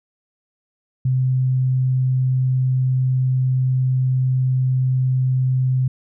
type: tone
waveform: sine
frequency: 129.2 Hz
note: C3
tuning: 21 cents flat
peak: -15 dBFS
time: 1.05-5.88 s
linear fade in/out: 5 ms
effects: none